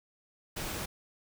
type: noise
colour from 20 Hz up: pink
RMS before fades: -37 dBFS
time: 0.56-0.86 s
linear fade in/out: 10 ms
effects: none